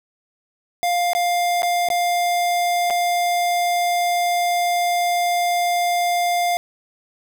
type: tone with dropouts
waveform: square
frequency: 702 Hz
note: F5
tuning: 9 cents sharp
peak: -18 dBFS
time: 0.83-6.57 s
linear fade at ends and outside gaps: 0 ms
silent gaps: 1.133-1.15 / 1.621-1.631 / 1.887-1.902 / 2.901-2.906 s
effects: none